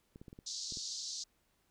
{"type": "clicks", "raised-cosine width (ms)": 3, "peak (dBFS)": -37, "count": 7, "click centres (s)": [0.159, 0.215, 0.282, 0.329, 0.389, 0.723, 0.772]}
{"type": "band-pass noise", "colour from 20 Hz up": "pink", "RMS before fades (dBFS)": -42, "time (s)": [0.46, 1.24], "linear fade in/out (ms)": 10, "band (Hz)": [4100, 6800], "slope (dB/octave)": 48}
{"effects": ["pink hiss -75 dBFS RMS until 1.7 s"]}